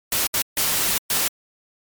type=noise bursts at uneven times; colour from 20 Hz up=white; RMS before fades=-21 dBFS; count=4; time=0.12-0.27 / 0.34-0.42 / 0.57-0.98 / 1.1-1.28 s; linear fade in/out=2 ms; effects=MP3 96 kbps